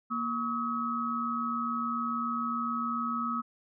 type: tone cluster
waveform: sine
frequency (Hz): 234.7 / 1131 / 1278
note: A#3 / C#6 / D#6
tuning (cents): +12 / +34 / +46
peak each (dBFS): -34 / -38 / -31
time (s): 0.1-3.42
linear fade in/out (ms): 20
effects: none